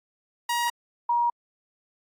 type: tone pair in turn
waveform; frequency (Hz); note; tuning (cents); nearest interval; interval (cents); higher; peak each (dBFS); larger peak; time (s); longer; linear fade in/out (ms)
sawtooth / sine; 951 / 951; A#5 / A#5; +34 / +34; unison; 0; neither; -20 / -20; neither; 0.49-0.7 / 1.09-1.3; neither; 5
effects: AAC 64 kbps

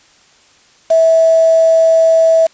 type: tone with quantisation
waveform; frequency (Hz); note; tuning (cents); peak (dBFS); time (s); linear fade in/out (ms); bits
sine; 652; E5; -19; -6; 0.9-2.47; 10; 4
effects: white hiss -48 dBFS RMS until 2.53 s + resampled to 16000 Hz

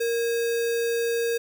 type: tone with sample-and-hold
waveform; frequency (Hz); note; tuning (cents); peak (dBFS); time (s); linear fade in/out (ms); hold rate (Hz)
sine; 466.2; A#4; 0; -22; 0-1.38; 10; 2100
effects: none

